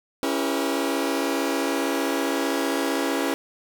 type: chord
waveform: sawtooth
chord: C# diminished seventh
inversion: none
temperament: just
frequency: 277.2 / 332.6 / 399.1 / 479 Hz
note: C#4 / E4 / G4 / Bb4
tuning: 0 / +16 / +31 / +47 cents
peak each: -22 / -24 / -27 / -26 dBFS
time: 0.23-3.34 s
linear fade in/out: 0 ms
effects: none